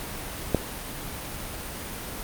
click, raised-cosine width 2 ms, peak -6 dBFS, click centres 0.547 s, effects pink hiss -35 dBFS RMS until 2.23 s + Opus 32 kbps

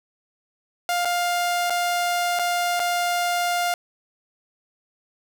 sawtooth tone with dropouts, 703 Hz, F5, 11 cents sharp, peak -17 dBFS, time 0.89-3.74 s, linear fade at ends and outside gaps 1 ms, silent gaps 1.049-1.054 / 1.698-1.704 / 2.39-2.394 / 2.795-2.8 s, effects none

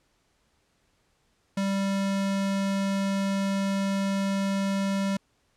square tone, 196 Hz, G3, in tune, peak -25 dBFS, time 1.57-5.17 s, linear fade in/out 5 ms, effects pink hiss -69 dBFS RMS until 5.56 s + low-pass 9000 Hz 12 dB/octave

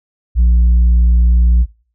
sine tone, 59.1 Hz, A#1, 24 cents sharp, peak -4 dBFS, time 0.35-1.66 s, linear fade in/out 50 ms, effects noise-tail reverb RT60 0.4 s tail -21 dB re dry + tanh soft clip ceiling -6 dBFS

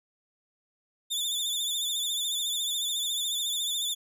sawtooth tone with vibrato, 3532 Hz, A7, 6 cents sharp, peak -25 dBFS, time 1.1-3.95 s, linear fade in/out 20 ms, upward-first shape sine, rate 14 Hz, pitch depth 63 cents each way, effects none

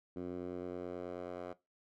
10% pulse tone with band-pass filter sweep, 89.3 Hz, F2, 39 cents sharp, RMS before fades -42 dBFS, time 0.16-1.53 s, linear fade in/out 5 ms, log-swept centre 300 to 680 Hz, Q 1.4, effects noise-tail reverb RT60 0.2 s tail -17 dB re dry

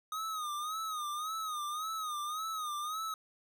square tone with vibrato, 1244.5 Hz, D#6, in tune, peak -36 dBFS, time 0.12-3.14 s, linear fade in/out 2 ms, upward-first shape sine, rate 1.8 Hz, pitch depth 90 cents each way, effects none

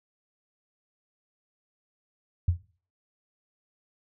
sine tone with exponential decay, 87.31 Hz, F2, in tune, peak -17 dBFS, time 2.48-2.63 s, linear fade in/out 5 ms, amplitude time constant 32 ms, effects noise-tail reverb RT60 0.4 s tail -17 dB re dry

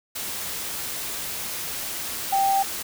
sine tone in noise, 784 Hz, G5, in tune, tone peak -18 dBFS, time 2.32-2.63 s, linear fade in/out 10 ms, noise white, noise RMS -31 dBFS, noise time 0.15-2.83 s, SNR +10 dB, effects none

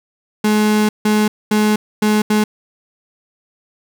35% pulse tone bursts at uneven times, 212.4 Hz, G#3, 39 cents sharp, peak -10 dBFS, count 5, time 0.44-0.89 / 1.05-1.28 / 1.51-1.76 / 2.02-2.22 / 2.3-2.44 s, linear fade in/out 5 ms, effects none

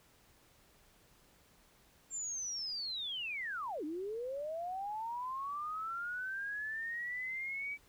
sine linear two-way sweep, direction down then up, 7420 to 290 to 2300 Hz, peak -37 dBFS, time 2.1-7.78 s, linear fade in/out 50 ms, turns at 3.84 s, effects pink hiss -66 dBFS RMS until 7.88 s

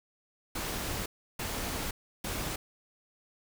pink noise bursts at uneven times, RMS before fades -35 dBFS, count 3, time 0.55-1.06 / 1.39-1.91 / 2.24-2.56 s, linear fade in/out 5 ms, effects none

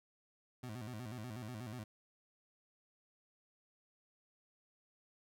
25% pulse tone with vibrato, 115.5 Hz, A#2, 16 cents flat, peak -40 dBFS, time 0.63-1.84 s, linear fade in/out 5 ms, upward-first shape square, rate 8.2 Hz, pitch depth 140 cents each way, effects none

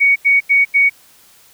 sine tone bursts, 2237 Hz, C#7, 15 cents sharp, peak -8 dBFS, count 4, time 0-0.898 s, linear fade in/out 20 ms, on 160 ms, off 86 ms, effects white hiss -48 dBFS RMS until 1.53 s

